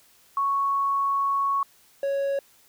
sine / triangle tone pair in turn, 1108.7 / 554.4 Hz, C#6 / C#5, 0 / 0 cents, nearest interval octave, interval 1200 cents, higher first, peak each -21 dBFS, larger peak neither, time 0.37-1.63 / 2.03-2.39 s, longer first, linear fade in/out 2 ms, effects white hiss -58 dBFS RMS until 2.68 s

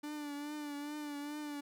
45% pulse tone with vibrato, 293.7 Hz, D4, in tune, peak -40 dBFS, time 0.03-1.61 s, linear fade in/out 10 ms, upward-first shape triangle, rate 2.4 Hz, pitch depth 48 cents each way, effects none

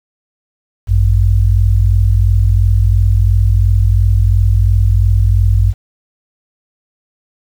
sine tone pair together, 54.01 / 96.9 Hz, A1 / G2, -31 / -20 cents, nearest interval minor seventh, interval 1011 cents, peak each -10 dBFS, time 0.87-5.74 s, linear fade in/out 50 ms, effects 7-bit

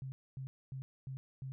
sine tone bursts, 132.8 Hz, C3, 26 cents sharp, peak -40 dBFS, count 5, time 0.02-1.52 s, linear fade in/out 0 ms, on 100 ms, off 250 ms, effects none

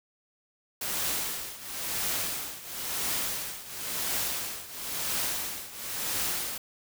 white noise with tremolo, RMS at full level -29 dBFS, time 0.81-6.58 s, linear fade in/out 5 ms, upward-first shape triangle, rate 0.97 Hz, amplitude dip 85%, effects none

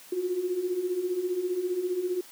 sine beating tone pair, 349.2 / 364.2 Hz, F4 / F#4, 0 / -27 cents, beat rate 15 Hz, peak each -33 / -27 dBFS, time 0.12-2.21 s, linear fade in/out 5 ms, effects white hiss -50 dBFS RMS until 2.31 s + high-pass 200 Hz 12 dB/octave

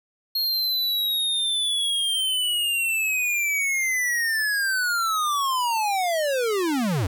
square linear sweep, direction down, 4275 to 81 Hz, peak -22 dBFS, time 0.35-7.07 s, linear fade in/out 5 ms, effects none

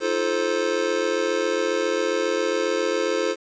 square chord, F dominant seventh, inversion third, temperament just, 314.3 / 349.2 / 436.5 / 523.8 Hz, Eb4 / F4 / A4 / C5, +18 / 0 / -14 / +2 cents, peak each -32 / -28 / -26 / -26 dBFS, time 0-3.36 s, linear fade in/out 50 ms, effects resampled to 16000 Hz + 8-bit

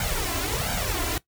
pink noise with flanger, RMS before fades -27 dBFS, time 0-1.18 s, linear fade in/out 2 ms, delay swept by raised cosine 1.3 to 3 ms, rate 1.4 Hz, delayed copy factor +0.8, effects noise-tail reverb RT60 0.1 s tail -18 dB re dry

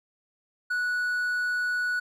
triangle tone, 1472 Hz, F#6, 9 cents flat, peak -23 dBFS, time 0.7-2 s, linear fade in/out 10 ms, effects none

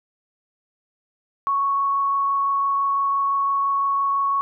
sine tone with frequency modulation, 1108.7 Hz, C#6, in tune, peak -18 dBFS, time 1.47-4.41 s, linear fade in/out 0 ms, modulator 25.9 Hz, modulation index 0.33, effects none

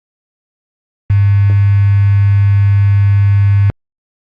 sine tone with quantisation, 100.3 Hz, G2, 40 cents sharp, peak -6 dBFS, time 1.1-3.7 s, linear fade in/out 0 ms, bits 4, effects low-pass 2000 Hz 12 dB/octave + Opus 48 kbps

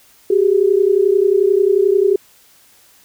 sine tone pair together, 378.3 / 409.6 Hz, F#4 / G#4, +38 / -24 cents, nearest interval minor second, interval 138 cents, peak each -13 dBFS, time 0.3-2.16 s, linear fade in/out 5 ms, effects white hiss -50 dBFS RMS until 3.04 s

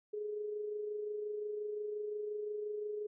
sine tone with amplitude modulation, 419.8 Hz, G#4, 19 cents sharp, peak -35 dBFS, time 0.13-3.07 s, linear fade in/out 10 ms, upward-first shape sine, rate 25.7 Hz, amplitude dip 40%, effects none

